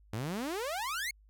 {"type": "exponential sweep", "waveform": "sawtooth", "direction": "up", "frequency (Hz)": [100, 2240], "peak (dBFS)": -30, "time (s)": [0.13, 1.11], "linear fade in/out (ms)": 5, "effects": ["added 51 Hz sine -58 dBFS peak until 1.29 s"]}